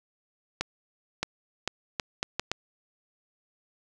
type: accelerating click train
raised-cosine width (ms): 0.2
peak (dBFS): -10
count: 7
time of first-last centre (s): 0.61-2.516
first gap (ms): 620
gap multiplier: 0.72
effects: none